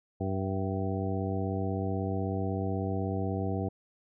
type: harmonic tone with a mistuned harmonic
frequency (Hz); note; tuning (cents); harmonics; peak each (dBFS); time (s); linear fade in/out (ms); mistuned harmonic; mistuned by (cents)
96.2; G2; -32; 1 / 2 / 3 / 4 / 5 / 7 / 8; -32 / -35 / -37 / -38 / -39 / -40 / -41; 0.2-3.69; 10; 7; -26
effects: none